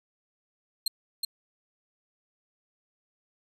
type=tone with echo; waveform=sawtooth; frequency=4186 Hz; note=C8; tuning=in tune; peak=-21 dBFS; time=0.86-0.88 s; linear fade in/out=5 ms; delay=370 ms; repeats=1; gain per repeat=-3 dB; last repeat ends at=1.25 s; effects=resampled to 32000 Hz